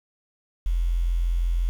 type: tone with quantisation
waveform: sine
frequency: 42.96 Hz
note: F1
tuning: 28 cents flat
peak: -20 dBFS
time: 0.66-1.69 s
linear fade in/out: 0 ms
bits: 8
effects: none